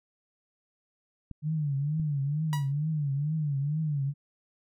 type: clicks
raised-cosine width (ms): 5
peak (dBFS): -27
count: 2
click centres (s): 1.313 / 1.998
type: tone with vibrato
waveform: sine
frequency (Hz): 147.5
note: D3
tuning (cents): +8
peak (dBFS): -26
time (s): 1.42-4.14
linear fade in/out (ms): 50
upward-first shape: triangle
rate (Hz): 2.2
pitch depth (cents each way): 150
type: tone with exponential decay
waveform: sawtooth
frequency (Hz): 968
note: B5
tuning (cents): -35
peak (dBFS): -26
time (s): 2.53-2.72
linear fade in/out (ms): 0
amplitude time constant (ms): 40
effects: none